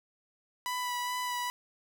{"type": "tone with vibrato", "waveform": "sawtooth", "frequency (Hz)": 987.8, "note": "B5", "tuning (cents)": 0, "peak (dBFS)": -28, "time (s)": [0.66, 1.5], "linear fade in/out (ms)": 0, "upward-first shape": "sine", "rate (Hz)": 2.4, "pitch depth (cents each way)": 16, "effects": []}